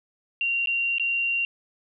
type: tone with dropouts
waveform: sine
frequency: 2762 Hz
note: F7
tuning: 20 cents flat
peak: -22 dBFS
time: 0.41-1.45 s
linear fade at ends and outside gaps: 1 ms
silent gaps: 0.659-0.672 / 0.983-0.997 s
effects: none